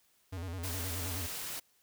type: tone with vibrato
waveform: square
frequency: 89.1 Hz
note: F2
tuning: 35 cents sharp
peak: -38 dBFS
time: 0.32-1.27 s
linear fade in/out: 10 ms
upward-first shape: square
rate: 9.5 Hz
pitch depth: 100 cents each way
type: noise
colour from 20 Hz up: white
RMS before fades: -40 dBFS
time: 0.63-1.6 s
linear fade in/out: 10 ms
effects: white hiss -70 dBFS RMS until 1.82 s